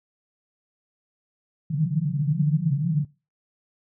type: band-pass noise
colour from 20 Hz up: white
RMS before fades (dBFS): -23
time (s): 1.7-3.05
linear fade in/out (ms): 10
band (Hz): 140 to 170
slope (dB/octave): 96
effects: noise-tail reverb RT60 0.3 s tail -22 dB re dry